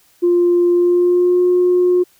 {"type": "tone with pitch glide", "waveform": "sine", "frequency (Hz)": [350, 359], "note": ["F4", "F4"], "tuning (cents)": [4, 48], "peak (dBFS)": -9, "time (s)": [0.22, 2.04], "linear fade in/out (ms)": 20, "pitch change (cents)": 44, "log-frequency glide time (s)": [0.72, 1.43], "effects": ["tanh soft clip ceiling -6 dBFS", "white hiss -54 dBFS RMS until 2.19 s"]}